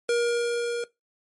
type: tone with level ramp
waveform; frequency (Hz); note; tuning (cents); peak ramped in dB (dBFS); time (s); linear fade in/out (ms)
square; 474.1; A#4; +29; -21 to -28; 0.09-0.84; 2
effects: noise-tail reverb RT60 0.2 s tail -20 dB re dry + MP3 48 kbps